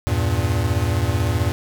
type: chord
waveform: square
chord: E diminished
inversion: none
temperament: equal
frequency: 82.41 / 98 / 116.54 Hz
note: E2 / G2 / Bb2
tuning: 0 / 0 / 0 cents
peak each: -23 dBFS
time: 0.07-1.52 s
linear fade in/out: 0 ms
effects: none